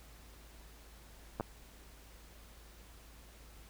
clicks, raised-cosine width 1 ms, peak -22 dBFS, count 2, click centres 1.399 / 1.408 s, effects added 54 Hz sine -56 dBFS peak until 3.69 s + pink hiss -59 dBFS RMS until 3.69 s

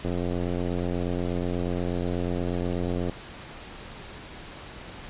click train, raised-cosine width 2 ms, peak -16 dBFS, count 270, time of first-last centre 0.05-3.096 s, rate 88.3 Hz, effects pink hiss -42 dBFS RMS until 5.09 s + resampled to 8000 Hz

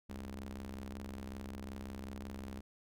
sawtooth ring-modulated tone, 65.41 Hz, C2, in tune, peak -36 dBFS, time 0.09-2.61 s, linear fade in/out 10 ms, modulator 142 Hz, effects none

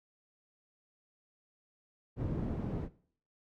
white low-pass noise, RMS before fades -36 dBFS, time 2.16-2.89 s, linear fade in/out 50 ms, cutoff 230 Hz, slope 12 dB/octave, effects noise-tail reverb RT60 0.5 s tail -17 dB re dry

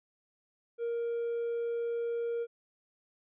triangle tone, 468.2 Hz, A#4, 8 cents sharp, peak -28 dBFS, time 0.78-2.47 s, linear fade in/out 50 ms, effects tanh soft clip ceiling -25 dBFS + resampled to 8000 Hz

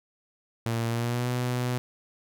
sawtooth tone with pitch glide, 115.6 to 123.9 Hz, A#2 to B2, -14 to +6 cents, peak -22 dBFS, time 0.66-1.78 s, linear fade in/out 0 ms, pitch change +120 cents, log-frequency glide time 0.88-1.29 s, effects none

